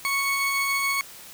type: tone pair together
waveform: 40% pulse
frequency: 1104 / 2215 Hz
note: C#6 / C#7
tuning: -7 / -2 cents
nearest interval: octave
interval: 1205 cents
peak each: -27 / -23 dBFS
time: 0.05-1.01 s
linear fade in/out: 0 ms
effects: white hiss -44 dBFS RMS until 1.33 s